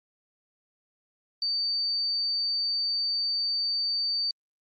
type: tone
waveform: sine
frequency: 4596 Hz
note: D8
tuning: 38 cents flat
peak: -25 dBFS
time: 1.42-4.31 s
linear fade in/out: 2 ms
effects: Opus 24 kbps

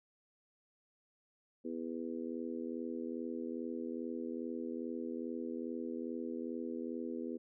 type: harmonic tone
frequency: 82.41 Hz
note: E2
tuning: in tune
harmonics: 3 / 4 / 5 / 6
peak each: -41 / -43 / -45 / -47 dBFS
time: 1.64-7.38 s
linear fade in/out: 20 ms
effects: none

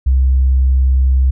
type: tone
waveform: sine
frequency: 65.5 Hz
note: C2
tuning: 2 cents sharp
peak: -7 dBFS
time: 0.06-1.31 s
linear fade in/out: 10 ms
effects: tanh soft clip ceiling -5 dBFS

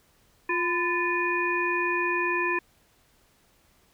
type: harmonic tone with a mistuned harmonic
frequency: 351.5 Hz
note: F4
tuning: 11 cents sharp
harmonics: 1 / 3 / 5 / 7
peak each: -29 / -29 / -29 / -29 dBFS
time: 0.49-2.59 s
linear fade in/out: 5 ms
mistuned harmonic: 3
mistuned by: -73 cents
effects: pink hiss -63 dBFS RMS until 3.93 s

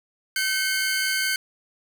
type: tone cluster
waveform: sawtooth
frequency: 1534 / 2170 / 4667 Hz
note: G6 / C#7 / D8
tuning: -38 / -37 / -12 cents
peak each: -21 / -24 / -27 dBFS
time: 0.36-1.36 s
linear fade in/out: 2 ms
effects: none

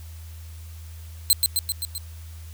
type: tone with echo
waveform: 10% pulse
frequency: 4108 Hz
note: C8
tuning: 33 cents flat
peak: -7 dBFS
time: 1.3-1.33 s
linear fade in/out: 0 ms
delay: 130 ms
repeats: 5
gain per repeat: -3 dB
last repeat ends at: 1.98 s
effects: added 81 Hz sine -37 dBFS peak until 2.53 s + white hiss -51 dBFS RMS until 2.53 s

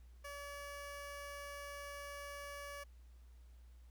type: tone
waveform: 15% pulse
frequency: 571 Hz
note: D5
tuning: 49 cents flat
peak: -40 dBFS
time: 0.24-2.84 s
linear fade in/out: 10 ms
effects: added 60 Hz sine -56 dBFS peak until 3.9 s + pink hiss -75 dBFS RMS until 3.9 s

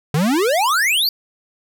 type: exponential sweep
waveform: square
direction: up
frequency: 140 to 4773 Hz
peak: -15 dBFS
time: 0.14-1.09 s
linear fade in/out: 2 ms
effects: none

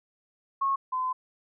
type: tone pair in turn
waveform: sine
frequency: 1092 / 1022.9 Hz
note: C#6 / C6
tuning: -26 / -39 cents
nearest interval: minor second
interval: 113 cents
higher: first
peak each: -23 / -26 dBFS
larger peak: first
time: 0.61-0.76 / 0.92-1.13 s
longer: second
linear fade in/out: 10 ms
effects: none

